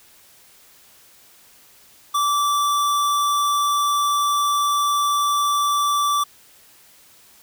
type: tone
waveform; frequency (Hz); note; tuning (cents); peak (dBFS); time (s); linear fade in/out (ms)
square; 1163; D6; -17; -18; 2.14-6.24; 10
effects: white hiss -51 dBFS RMS until 7.42 s